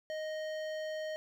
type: tone with hard clipping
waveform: triangle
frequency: 622.3 Hz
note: D#5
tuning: in tune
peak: -38 dBFS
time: 0.1-1.16 s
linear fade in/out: 0 ms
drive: 18 dB
effects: none